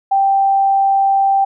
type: tone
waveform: sine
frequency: 784 Hz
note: G5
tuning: in tune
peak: -10 dBFS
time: 0.11-1.45 s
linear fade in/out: 10 ms
effects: none